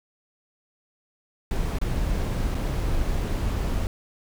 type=noise with dropouts; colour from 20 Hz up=brown; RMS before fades=-25 dBFS; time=1.51-3.87 s; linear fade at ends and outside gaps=1 ms; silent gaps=1.786-1.814 / 2.546-2.55 s; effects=none